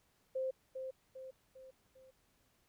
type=tone with echo; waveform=sine; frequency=523.3 Hz; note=C5; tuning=in tune; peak=-34 dBFS; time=0.35-0.51 s; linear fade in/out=10 ms; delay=400 ms; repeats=4; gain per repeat=-6 dB; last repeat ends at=2.11 s; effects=pink hiss -74 dBFS RMS until 2.68 s